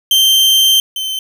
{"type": "tone pair in turn", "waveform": "40% pulse", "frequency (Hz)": [3136, 3089], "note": ["G7", "G7"], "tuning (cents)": [0, -26], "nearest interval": "unison", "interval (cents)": 26, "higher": "first", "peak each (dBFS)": [-7, -17], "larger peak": "first", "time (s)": [[0.11, 0.8], [0.96, 1.19]], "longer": "first", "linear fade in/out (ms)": 2, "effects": []}